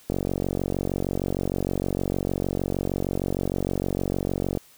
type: click train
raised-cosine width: 2 ms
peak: -12 dBFS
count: 209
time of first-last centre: 0.1-4.573 s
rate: 46.5 Hz
effects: white hiss -54 dBFS RMS until 4.77 s